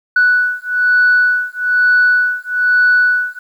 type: beating tone pair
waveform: sine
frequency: 1480 / 1481.1 Hz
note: F#6 / F#6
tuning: 0 / +1 cents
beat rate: 1.1 Hz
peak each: -12 dBFS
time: 0.16-3.39 s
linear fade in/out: 5 ms
effects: tanh soft clip ceiling -4 dBFS + 8-bit